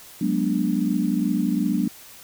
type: chord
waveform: sine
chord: G# half-diminished seventh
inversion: third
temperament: equal with one note detuned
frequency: 185 / 207.7 / 242.1 / 293.7 Hz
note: F#3 / G#3 / B3 / D4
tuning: 0 / 0 / -34 / 0 cents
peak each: -25 dBFS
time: 0.21-1.88 s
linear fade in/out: 5 ms
effects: white hiss -45 dBFS RMS until 2.23 s